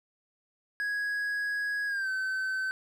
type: tone with pitch glide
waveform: triangle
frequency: 1661.2 to 1532.2 Hz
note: G#6 to G6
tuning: 0 to -40 cents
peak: -27 dBFS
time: 0.8-2.71 s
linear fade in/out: 0 ms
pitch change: -140 cents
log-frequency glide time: 1.87-2.09 s
effects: none